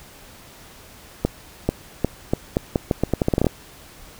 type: accelerating click train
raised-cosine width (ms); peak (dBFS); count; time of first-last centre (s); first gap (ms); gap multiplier
2; -4; 16; 1.25-3.468; 440; 0.81
effects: pink hiss -45 dBFS RMS until 4.19 s